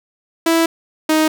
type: tone pair in turn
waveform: sawtooth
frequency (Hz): 329.6 / 312.5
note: E4 / D#4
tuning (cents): 0 / +8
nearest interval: minor second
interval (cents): 92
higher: first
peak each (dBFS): -8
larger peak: neither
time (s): 0.46-0.66 / 1.09-1.28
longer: first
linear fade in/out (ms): 5
effects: none